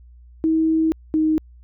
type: tone pair in turn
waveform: sine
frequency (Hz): 320.2 / 312.9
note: D#4 / D#4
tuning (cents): +50 / +10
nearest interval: unison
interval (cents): 40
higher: first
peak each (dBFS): -15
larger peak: neither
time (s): 0.44-0.92 / 1.14-1.38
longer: first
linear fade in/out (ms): 0
effects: added 60 Hz sine -43 dBFS peak until 1.63 s